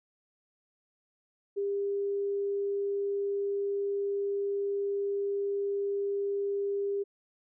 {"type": "tone", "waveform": "sine", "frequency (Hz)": 400.6, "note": "G4", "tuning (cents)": 38, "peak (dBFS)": -28, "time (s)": [1.56, 7.04], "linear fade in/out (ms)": 20, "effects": []}